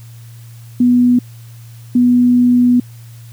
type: tone pair in turn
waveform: sine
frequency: 245.5 / 245.5 Hz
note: B3 / B3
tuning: -10 / -10 cents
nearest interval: unison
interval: 0 cents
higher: neither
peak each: -7 dBFS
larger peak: neither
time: 0.8-1.19 / 1.95-2.8 s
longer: second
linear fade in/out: 5 ms
effects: added 116 Hz sine -33 dBFS peak until 3.32 s + white hiss -47 dBFS RMS until 3.32 s